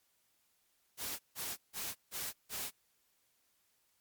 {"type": "noise bursts", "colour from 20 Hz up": "white", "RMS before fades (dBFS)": -40, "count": 5, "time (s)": [0.97, 2.71], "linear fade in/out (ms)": 50, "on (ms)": 220, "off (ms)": 160, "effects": ["white hiss -75 dBFS RMS until 4 s", "MP3 96 kbps"]}